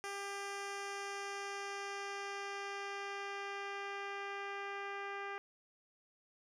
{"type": "tone with low-pass filter sweep", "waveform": "10% pulse", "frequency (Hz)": 398.8, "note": "G4", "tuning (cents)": 30, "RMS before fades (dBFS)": -43, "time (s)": [0.04, 5.38], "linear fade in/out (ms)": 0, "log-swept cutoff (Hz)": [9700, 2300], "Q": 0.98, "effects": []}